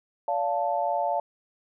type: chord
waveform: sine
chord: D minor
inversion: none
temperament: equal with one note detuned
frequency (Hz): 574.9 / 698.5 / 880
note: D5 / F5 / A5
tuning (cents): -37 / 0 / 0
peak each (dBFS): -29 / -27 / -28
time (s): 0.28-1.2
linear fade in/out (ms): 2
effects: none